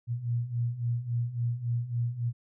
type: beating tone pair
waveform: sine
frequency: 116.9 / 120.5 Hz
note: A#2 / B2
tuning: +5 / -42 cents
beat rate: 3.6 Hz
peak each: -33 / -29 dBFS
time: 0.07-2.33 s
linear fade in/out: 50 ms
effects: none